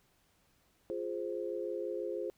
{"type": "chord", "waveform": "sine", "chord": "F minor", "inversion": "none", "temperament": "equal", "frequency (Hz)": [349.2, 415.3, 523.3], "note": ["F4", "Ab4", "C5"], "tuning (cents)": [0, 0, 0], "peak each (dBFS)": [-39, -39, -39], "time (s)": [0.9, 2.3], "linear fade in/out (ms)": 0, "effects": ["pink hiss -71 dBFS RMS until 2.37 s"]}